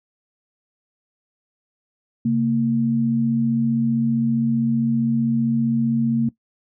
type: tone pair together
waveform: sine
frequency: 134.55 / 229.9 Hz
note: C3 / A#3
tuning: +49 / -24 cents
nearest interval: major sixth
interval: 927 cents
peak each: -24 / -17 dBFS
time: 2.25-6.29 s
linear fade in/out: 5 ms
effects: noise-tail reverb RT60 0.1 s tail -18 dB re dry